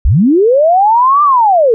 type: linear two-way sweep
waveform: sine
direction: up then down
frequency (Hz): 42.23 to 1200 to 427.9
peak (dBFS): -5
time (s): 0.05-1.74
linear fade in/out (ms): 0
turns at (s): 1.23
effects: none